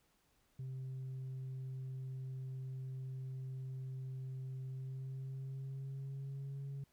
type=tone with pitch glide; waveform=sine; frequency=131 to 138.23 Hz; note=C3 to C#3; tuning=+2 to -5 cents; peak=-39 dBFS; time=0.59-6.84 s; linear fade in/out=5 ms; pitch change=+93 cents; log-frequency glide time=4.65-6.64 s; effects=tanh soft clip ceiling -40 dBFS + pink hiss -75 dBFS RMS until 6.92 s